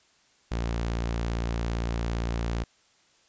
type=tone; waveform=sawtooth; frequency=57.6 Hz; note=A#1; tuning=20 cents flat; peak=-23 dBFS; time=0.51-2.64 s; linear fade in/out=10 ms; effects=white hiss -63 dBFS RMS until 3.28 s + resampled to 16000 Hz